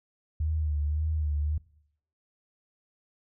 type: tone with vibrato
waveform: sine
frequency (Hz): 76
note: D#2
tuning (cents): -40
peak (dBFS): -25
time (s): 0.4-1.58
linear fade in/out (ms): 5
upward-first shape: sine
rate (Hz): 1.8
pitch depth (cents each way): 59
effects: noise-tail reverb RT60 0.7 s tail -21 dB re dry